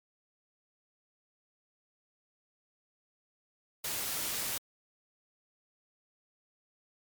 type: noise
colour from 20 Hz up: white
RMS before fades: -35 dBFS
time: 3.84-4.58 s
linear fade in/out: 5 ms
effects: MP3 96 kbps